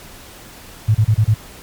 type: tone bursts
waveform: sine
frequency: 108.2 Hz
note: A2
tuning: 29 cents flat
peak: -9 dBFS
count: 5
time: 0.88-1.344 s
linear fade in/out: 10 ms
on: 68 ms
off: 31 ms
effects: pink hiss -39 dBFS RMS until 1.62 s + MP3 96 kbps